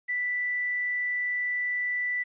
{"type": "tone with quantisation", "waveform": "sine", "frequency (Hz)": 1975.5, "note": "B6", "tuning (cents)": 0, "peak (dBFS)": -26, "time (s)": [0.08, 2.24], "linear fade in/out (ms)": 20, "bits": 9, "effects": ["resampled to 8000 Hz"]}